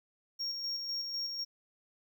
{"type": "tone with tremolo", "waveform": "triangle", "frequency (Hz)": 5560, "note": "F8", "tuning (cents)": -9, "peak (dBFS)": -32, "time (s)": [0.39, 1.45], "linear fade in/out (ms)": 20, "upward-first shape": "square", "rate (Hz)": 4, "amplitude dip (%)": 35, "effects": ["12-bit"]}